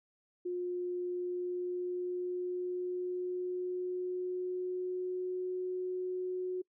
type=tone with pitch glide; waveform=sine; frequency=357.1 to 366.5 Hz; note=F4 to F#4; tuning=+39 to -16 cents; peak=-33 dBFS; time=0.45-6.62 s; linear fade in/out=10 ms; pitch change=+45 cents; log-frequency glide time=1.07-5.53 s; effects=noise-tail reverb RT60 0.1 s tail -25 dB re dry